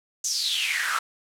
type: noise with high-pass filter sweep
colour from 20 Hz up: pink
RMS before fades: -26 dBFS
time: 0.24-0.99 s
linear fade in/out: 5 ms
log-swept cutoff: 6500 to 1200 Hz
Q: 7.4
effects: low-pass 11000 Hz 12 dB/octave